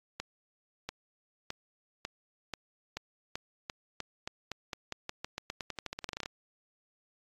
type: accelerating click train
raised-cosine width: 0.2 ms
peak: -19 dBFS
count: 30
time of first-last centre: 0.2-6.259 s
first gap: 690 ms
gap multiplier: 0.89
effects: AAC 32 kbps